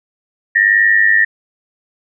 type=tone pair together; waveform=sine; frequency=1790 / 1891 Hz; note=A6 / A#6; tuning=+29 / +24 cents; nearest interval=minor second; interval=95 cents; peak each=-11 dBFS; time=0.55-1.25 s; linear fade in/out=10 ms; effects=none